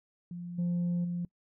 sine tone with level steps, 174.61 Hz, F3, in tune, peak -37 / -25 / -30 dBFS, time 0.31-1.25 s, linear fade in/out 2 ms, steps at 0.58 / 1.04 s, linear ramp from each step 10 ms, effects noise-tail reverb RT60 0.1 s tail -25 dB re dry + tanh soft clip ceiling -26 dBFS

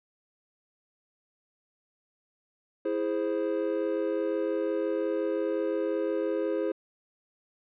triangle chord, E augmented, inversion none, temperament equal, 329.6 / 415.3 / 523.3 Hz, E4 / G#4 / B#4, 0 / 0 / 0 cents, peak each -29 dBFS, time 2.85-6.72 s, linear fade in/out 5 ms, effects resampled to 8000 Hz

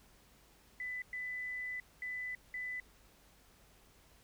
sine tone bursts at uneven times, 1998 Hz, B6, 20 cents sharp, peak -38 dBFS, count 4, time 0.8-1.02 / 1.13-1.8 / 2.02-2.35 / 2.54-2.8 s, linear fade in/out 2 ms, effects added 50 Hz sine -69 dBFS peak until 4.23 s + pink hiss -65 dBFS RMS until 4.23 s

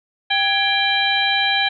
harmonic tone with a mistuned harmonic, 788 Hz, G5, 9 cents sharp, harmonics 1 / 2 / 3 / 4 / 5, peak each -22 / -22 / -22 / -22 / -22 dBFS, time 0.3-1.69 s, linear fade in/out 10 ms, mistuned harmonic 2, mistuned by +100 cents, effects none

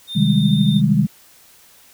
triangle tone with vibrato, 3629 Hz, A#7, 47 cents flat, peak -25 dBFS, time 0.07-0.82 s, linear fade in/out 50 ms, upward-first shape sine, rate 18 Hz, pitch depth 15 cents each way
sine chord, Ab major seventh, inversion first, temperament just, 129.78 / 155.74 / 194.67 / 207.7 Hz, C3 / Eb3 / G3 / Ab3, -14 / +2 / -12 / 0 cents, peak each -20 / -17 / -18 / -17 dBFS, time 0.15-1.07 s, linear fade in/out 20 ms
effects white hiss -49 dBFS RMS until 1.93 s

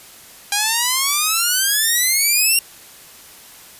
5% pulse exponential sweep, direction up, 802 to 2792 Hz, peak -4 dBFS, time 0.52-2.59 s, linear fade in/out 2 ms, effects white hiss -42 dBFS RMS until 3.79 s + resampled to 32000 Hz

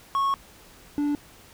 triangle tone pair in turn, 1100 / 291.4 Hz, C#6 / D4, -14 / -13 cents, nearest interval octave + major seventh, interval 2299 cents, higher first, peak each -19 / -20 dBFS, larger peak first, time 0.15-0.34 / 0.98-1.15 s, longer first, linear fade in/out 0 ms, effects pink hiss -51 dBFS RMS until 1.53 s

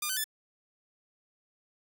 5% pulse tone with pitch steps, 1206 / 1521 / 1743 Hz, D6 / F#6 / A6, +46 / +47 / -17 cents, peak -19 dBFS, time 0.02-0.242 s, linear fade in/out 5 ms, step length 74 ms, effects 9-bit

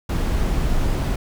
brown noise, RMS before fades -20 dBFS, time 0.09-1.16 s, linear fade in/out 5 ms, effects none

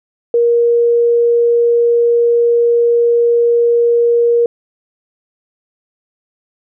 sine tone, 471.8 Hz, A#4, 21 cents sharp, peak -8 dBFS, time 0.34-4.46 s, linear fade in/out 2 ms, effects none

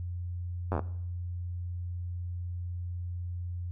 slowing click train, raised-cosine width 1 ms, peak -17 dBFS, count 7, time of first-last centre 0.72-0.793 s, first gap 10 ms, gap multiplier 1.08, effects noise-tail reverb RT60 0.7 s tail -18 dB re dry + added 88 Hz sine -33 dBFS peak until 3.71 s

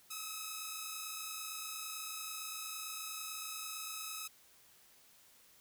5% pulse tone pair together, 1267.1 / 1296 Hz, D#6 / E6, +31 / -30 cents, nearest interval unison, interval 39 cents, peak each -33 / -32 dBFS, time 0.1-4.28 s, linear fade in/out 10 ms, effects white hiss -64 dBFS RMS until 5.6 s

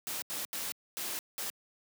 white noise bursts at uneven times, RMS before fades -37 dBFS, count 5, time 0.07-0.22 / 0.3-0.45 / 0.53-0.72 / 0.97-1.19 / 1.38-1.5 s, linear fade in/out 0 ms, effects high-pass 150 Hz 12 dB/octave

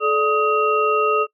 sine tone cluster, 431 / 584 / 1256 / 2741 Hz, A4 / D5 / D#6 / F7, -36 / -10 / +16 / -33 cents, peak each -19 / -26 / -18 / -26 dBFS, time 0-1.27 s, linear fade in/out 50 ms, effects noise-tail reverb RT60 0.1 s tail -23 dB re dry

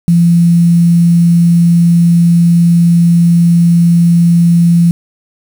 sine tone with quantisation, 170.6 Hz, F3, 40 cents flat, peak -4 dBFS, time 0.08-4.91 s, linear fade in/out 0 ms, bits 5, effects none

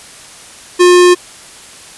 square tone, 356.9 Hz, F4, 38 cents sharp, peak -4 dBFS, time 0.79-1.15 s, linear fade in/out 20 ms, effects white hiss -35 dBFS RMS until 1.97 s + resampled to 24000 Hz

